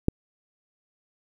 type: click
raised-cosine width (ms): 3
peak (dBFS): -7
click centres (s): 0.084
effects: 8-bit